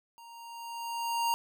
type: tone with level ramp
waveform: square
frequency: 932.3 Hz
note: A#5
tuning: in tune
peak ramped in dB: -50 to -26 dBFS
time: 0.18-1.34 s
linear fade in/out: 0 ms
effects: none